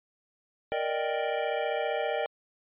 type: chord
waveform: square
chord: Eb major seventh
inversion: second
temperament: equal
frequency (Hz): 466.2 / 587.3 / 622.3 / 784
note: Bb4 / D5 / Eb5 / G5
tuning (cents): 0 / 0 / 0 / 0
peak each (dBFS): -34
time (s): 0.72-2.26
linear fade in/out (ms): 0
effects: resampled to 8000 Hz